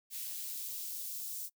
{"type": "noise with high-pass filter sweep", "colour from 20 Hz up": "blue", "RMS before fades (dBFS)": -41, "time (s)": [0.1, 1.5], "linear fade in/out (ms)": 50, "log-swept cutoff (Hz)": [2400, 5600], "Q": 0.86, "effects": ["noise-tail reverb RT60 0.1 s tail -24 dB re dry"]}